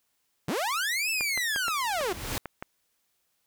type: linear two-way sweep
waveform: sawtooth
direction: up then down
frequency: 116.54 to 2672 to 327.7 Hz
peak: -23 dBFS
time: 0.48-2.13 s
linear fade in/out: 5 ms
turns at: 1.1 s
type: clicks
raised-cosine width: 0.5 ms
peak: -19 dBFS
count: 7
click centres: 1.209 / 1.376 / 1.561 / 1.682 / 2.01 / 2.457 / 2.625 s
type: noise with exponential growth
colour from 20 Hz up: pink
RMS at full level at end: -29 dBFS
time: 1.64-2.38 s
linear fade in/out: 0 ms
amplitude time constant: 160 ms
effects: white hiss -74 dBFS RMS until 3.46 s